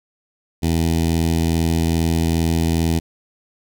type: tone with notch filter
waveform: 15% pulse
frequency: 82.41 Hz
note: E2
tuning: in tune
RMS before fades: -18 dBFS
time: 0.62-3 s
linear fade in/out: 20 ms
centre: 1300 Hz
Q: 0.67
effects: none